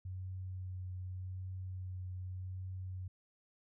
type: tone with vibrato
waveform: sine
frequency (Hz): 92.5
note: F#2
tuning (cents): 0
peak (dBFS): -40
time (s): 0.05-3.08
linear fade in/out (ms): 5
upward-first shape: triangle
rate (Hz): 0.85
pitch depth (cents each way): 16
effects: none